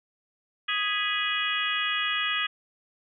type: harmonic tone with a mistuned harmonic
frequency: 415.3 Hz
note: G#4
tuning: in tune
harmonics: 3 / 4 / 5 / 6 / 7 / 8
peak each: -32 / -32 / -32 / -32 / -32 / -32 dBFS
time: 0.68-2.47 s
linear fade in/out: 10 ms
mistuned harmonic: 5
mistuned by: -85 cents
effects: none